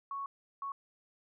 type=tone bursts at uneven times; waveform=sine; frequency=1108.7 Hz; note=C#6; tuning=in tune; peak=-36 dBFS; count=2; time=0.11-0.26 / 0.62-0.72 s; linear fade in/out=2 ms; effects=none